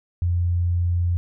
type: tone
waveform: sine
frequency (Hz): 87.31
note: F2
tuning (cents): 0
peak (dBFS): -18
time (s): 0.22-1.17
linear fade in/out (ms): 0
effects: none